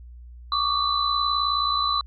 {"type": "tone cluster", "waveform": "sine", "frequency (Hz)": [1129, 1188, 3999], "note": ["C#6", "D6", "B7"], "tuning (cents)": [31, 20, 21], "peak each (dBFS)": -25, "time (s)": [0.52, 2.01], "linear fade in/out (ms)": 2, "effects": ["added 60 Hz sine -40 dBFS peak until 2.06 s"]}